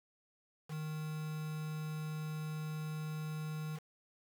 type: tone with quantisation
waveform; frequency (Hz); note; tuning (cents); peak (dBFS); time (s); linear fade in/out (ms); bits
triangle; 154.9; D#3; -7; -36; 0.68-3.8; 50; 8
effects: none